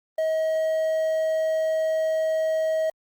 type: tone with quantisation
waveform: triangle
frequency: 636 Hz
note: D#5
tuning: 38 cents sharp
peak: -19 dBFS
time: 0.18-2.9 s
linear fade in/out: 5 ms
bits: 8
effects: Opus 32 kbps